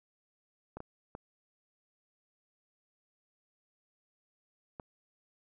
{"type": "clicks", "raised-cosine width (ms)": 1, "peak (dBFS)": -28, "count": 4, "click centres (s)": [0.77, 0.804, 1.151, 4.798], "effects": []}